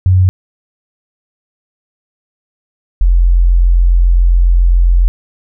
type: tone pair in turn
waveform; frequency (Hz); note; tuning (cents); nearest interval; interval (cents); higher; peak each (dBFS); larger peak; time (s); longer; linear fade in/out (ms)
sine; 92.5 / 43.65; F#2 / F1; 0 / 0; octave + minor second; 1300; first; -5; neither; 0.06-0.29 / 3.01-5.08; second; 0
effects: none